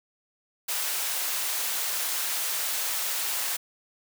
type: high-pass noise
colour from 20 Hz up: white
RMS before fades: -29 dBFS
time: 0.68-3.57 s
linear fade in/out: 10 ms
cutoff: 630 Hz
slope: 12 dB/octave
effects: none